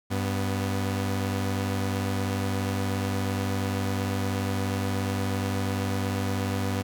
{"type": "tone pair together", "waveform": "sawtooth", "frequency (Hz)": [97.1, 246.9], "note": ["G2", "B3"], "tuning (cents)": [-16, 0], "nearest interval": "octave + major third", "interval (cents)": 1616, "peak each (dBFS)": [-23, -27], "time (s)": [0.1, 6.83], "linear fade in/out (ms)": 20, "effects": []}